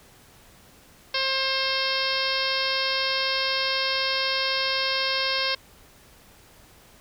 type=harmonic tone with a mistuned harmonic; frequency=532 Hz; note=C5; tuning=29 cents sharp; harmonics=1 / 2 / 3 / 4 / 5 / 6 / 7 / 8 / 9 / 10; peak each=-32 / -32 / -32 / -32 / -32 / -32 / -32 / -32 / -32 / -32 dBFS; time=1.14-5.55 s; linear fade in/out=5 ms; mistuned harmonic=9; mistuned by=-18 cents; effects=pink hiss -53 dBFS RMS until 7 s